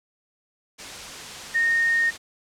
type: tone in noise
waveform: sine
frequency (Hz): 1846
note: A#6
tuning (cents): -17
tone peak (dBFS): -18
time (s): 1.54-2.11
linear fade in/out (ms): 20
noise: white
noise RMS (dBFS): -36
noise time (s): 0.78-2.18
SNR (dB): +15
effects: low-pass 7000 Hz 12 dB/octave